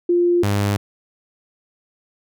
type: tone pair in turn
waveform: sine / sawtooth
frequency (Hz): 349.4 / 101.39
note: F4 / G#2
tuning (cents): +1 / -41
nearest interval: octave + major sixth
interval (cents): 2142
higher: first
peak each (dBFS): -13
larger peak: neither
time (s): 0.09-0.43 / 0.43-0.77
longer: neither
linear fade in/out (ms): 5
effects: none